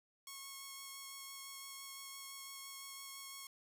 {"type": "tone with vibrato", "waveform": "5% pulse", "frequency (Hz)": 1094, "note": "C#6", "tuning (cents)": -23, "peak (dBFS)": -36, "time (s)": [0.27, 3.47], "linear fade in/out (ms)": 2, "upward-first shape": "triangle", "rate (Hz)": 5.9, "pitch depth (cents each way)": 12, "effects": ["12-bit"]}